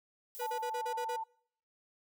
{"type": "noise with exponential decay", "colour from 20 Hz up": "violet", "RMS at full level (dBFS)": -44, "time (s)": [0.35, 0.86], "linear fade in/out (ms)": 0, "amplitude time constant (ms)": 110}
{"type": "tone bursts", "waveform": "45% pulse", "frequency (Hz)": 488.5, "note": "B4", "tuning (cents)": -19, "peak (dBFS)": -37, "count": 7, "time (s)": [0.39, 1.165], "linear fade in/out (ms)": 10, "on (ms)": 79, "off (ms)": 37}
{"type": "tone with pitch glide", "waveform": "sine", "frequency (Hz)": [880, 891.8], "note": ["A5", "A5"], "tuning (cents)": [0, 23], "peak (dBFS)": -35, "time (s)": [0.41, 1.24], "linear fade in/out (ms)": 10, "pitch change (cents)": 23, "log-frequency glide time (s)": [0.8, 1.04]}
{"effects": ["noise-tail reverb RT60 0.7 s tail -26 dB re dry"]}